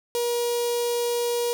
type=tone with notch filter; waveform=sawtooth; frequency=477.4 Hz; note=A#4; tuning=41 cents sharp; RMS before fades=-25 dBFS; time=0.15-1.53 s; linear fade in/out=0 ms; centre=1600 Hz; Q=0.5; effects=none